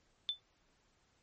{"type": "tone with exponential decay", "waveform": "sine", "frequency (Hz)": 3520, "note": "A7", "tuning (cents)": 0, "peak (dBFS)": -28, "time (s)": [0.29, 0.4], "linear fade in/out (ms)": 0, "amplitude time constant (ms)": 22, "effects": ["pink hiss -73 dBFS RMS until 1.22 s", "MP3 32 kbps"]}